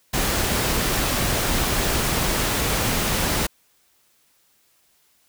pink noise, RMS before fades -22 dBFS, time 0.13-3.47 s, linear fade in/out 10 ms, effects white hiss -62 dBFS RMS until 5.28 s

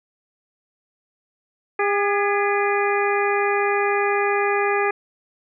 harmonic tone with a mistuned harmonic, 404.8 Hz, G#4, 44 cents flat, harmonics 1 / 2 / 3 / 4 / 5 / 6, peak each -21 / -24 / -26 / -27 / -28 / -29 dBFS, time 1.79-4.91 s, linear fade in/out 5 ms, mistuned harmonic 4, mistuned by +59 cents, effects none

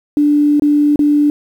sine tone with dropouts, 293.7 Hz, D4, in tune, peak -8 dBFS, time 0.17-1.3 s, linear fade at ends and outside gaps 1 ms, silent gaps 0.597-0.621 / 0.959-0.992 s, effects 7-bit

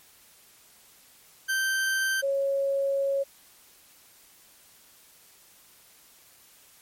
40% pulse / sine tone pair in turn, 1559 / 551.2 Hz, G6 / C#5, -10 / -10 cents, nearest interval octave + tritone, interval 1800 cents, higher first, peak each -23 dBFS, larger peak neither, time 1.48-2.22 / 2.22-3.24 s, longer second, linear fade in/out 20 ms, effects white hiss -56 dBFS RMS until 6.81 s + MP3 64 kbps

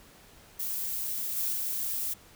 violet noise with level steps, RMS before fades -33 / -30 / -32 dBFS, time 0.59-2.14 s, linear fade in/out 10 ms, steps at 1.36 / 1.52 s, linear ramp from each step 20 ms, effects pink hiss -55 dBFS RMS until 2.35 s

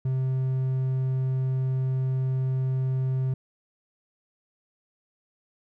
triangle tone, 130.81 Hz, C3, in tune, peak -21 dBFS, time 0.05-3.34 s, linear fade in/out 5 ms, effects none

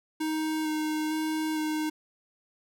square tone with vibrato, 311.1 Hz, D#4, in tune, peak -28 dBFS, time 0.2-1.9 s, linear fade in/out 10 ms, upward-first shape square, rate 1.1 Hz, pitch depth 11 cents each way, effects none

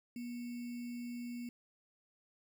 sine tone with sample-and-hold, 240.5 Hz, B3, 46 cents flat, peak -40 dBFS, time 0.16-1.49 s, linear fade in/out 2 ms, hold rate 2450 Hz, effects none

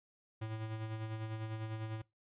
square tone with tremolo, 110 Hz, A2, in tune, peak -38 dBFS, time 0.41-2.02 s, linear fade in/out 10 ms, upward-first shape sine, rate 10 Hz, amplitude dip 45%, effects noise-tail reverb RT60 0.2 s tail -22 dB re dry + resampled to 8000 Hz

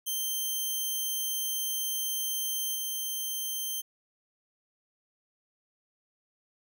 5% pulse tone with level steps, 3136 Hz, G7, in tune, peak -21 / -23 dBFS, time 0.06-3.82 s, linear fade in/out 20 ms, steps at 2.74 s, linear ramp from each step 20 ms, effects none

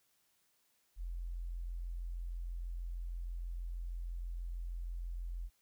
sine tone, 43.14 Hz, F1, 20 cents flat, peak -38 dBFS, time 0.96-5.5 s, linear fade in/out 50 ms, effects white hiss -75 dBFS RMS until 5.61 s

